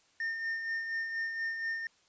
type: tone with tremolo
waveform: triangle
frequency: 1817 Hz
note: A#6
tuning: 45 cents flat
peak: -29 dBFS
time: 0.2-1.87 s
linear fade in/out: 2 ms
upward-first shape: sine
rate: 4.2 Hz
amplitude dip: 45%
effects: white hiss -67 dBFS RMS until 2.08 s + resampled to 16000 Hz